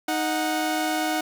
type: tone pair together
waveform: sawtooth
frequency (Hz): 311.1 / 735.5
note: D#4 / F#5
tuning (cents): 0 / -11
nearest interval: octave + minor third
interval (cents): 1489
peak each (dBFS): -22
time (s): 0.08-1.21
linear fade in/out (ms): 5
effects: none